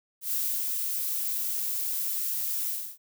violet noise with ADSR envelope, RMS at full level -28 dBFS, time 0.21-2.98 s, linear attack 110 ms, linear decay 320 ms, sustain -2 dB, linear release 300 ms, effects none

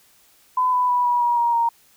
sine tone with pitch steps, 1009 / 995.7 / 982.5 / 969.6 / 956.8 / 944.2 / 931.7 Hz, B5 / B5 / B5 / B5 / A#5 / A#5 / A#5, +37 / +14 / -9 / -32 / +45 / +22 / -1 cents, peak -16 dBFS, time 0.57-1.69 s, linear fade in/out 5 ms, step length 160 ms, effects white hiss -56 dBFS RMS until 1.96 s

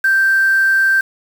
sine tone with quantisation, 1568 Hz, G6, in tune, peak -10 dBFS, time 0.04-1.01 s, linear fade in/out 5 ms, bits 5, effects none

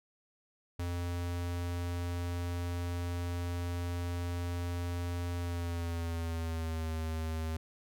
square tone with pitch glide, 87.31 to 80.06 Hz, F2 to D#2, 0 to +50 cents, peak -34 dBFS, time 0.79-7.57 s, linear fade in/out 5 ms, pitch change -150 cents, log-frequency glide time 5.37-6.9 s, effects none

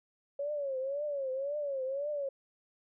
sine tone with vibrato, 556 Hz, C#5, 5 cents sharp, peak -32 dBFS, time 0.39-2.29 s, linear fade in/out 5 ms, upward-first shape triangle, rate 1.9 Hz, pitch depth 140 cents each way, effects none

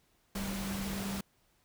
sine tone in noise, 196 Hz, G3, in tune, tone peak -36 dBFS, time 0.35-1.21 s, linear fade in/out 5 ms, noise pink, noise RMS -40 dBFS, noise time 0.35-1.21 s, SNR +1 dB, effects pink hiss -71 dBFS RMS until 1.64 s

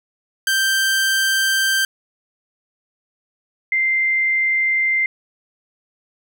sawtooth / sine tone pair in turn, 1568 / 2088 Hz, G6 / C7, 0 / -4 cents, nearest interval perfect fourth, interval 496 cents, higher second, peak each -12 / -15 dBFS, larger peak first, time 0.47-1.85 / 3.72-5.06 s, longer first, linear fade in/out 2 ms, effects none

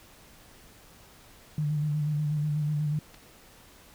sine tone with vibrato, 149.8 Hz, D3, 35 cents sharp, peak -25 dBFS, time 1.58-2.99 s, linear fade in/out 2 ms, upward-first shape square, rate 8.2 Hz, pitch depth 29 cents each way
clicks, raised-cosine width 0.2 ms, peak -33 dBFS, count 2, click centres 3.143 / 3.146 s
effects pink hiss -54 dBFS RMS until 3.94 s

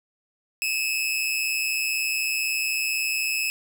sawtooth tone with amplitude modulation, 2582 Hz, E7, 37 cents flat, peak -17 dBFS, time 0.62-3.5 s, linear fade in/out 0 ms, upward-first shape sine, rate 140 Hz, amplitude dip 70%, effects none

